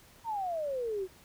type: exponential sweep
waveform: sine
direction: down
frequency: 942 to 361.5 Hz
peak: -31 dBFS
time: 0.24-1.08 s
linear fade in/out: 50 ms
effects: pink hiss -58 dBFS RMS until 1.24 s